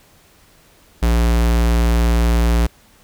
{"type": "tone", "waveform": "square", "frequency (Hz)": 58.1, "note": "A#1", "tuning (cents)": -5, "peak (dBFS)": -13, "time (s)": [1.02, 2.67], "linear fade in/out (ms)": 10, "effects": ["pink hiss -51 dBFS RMS until 3.03 s"]}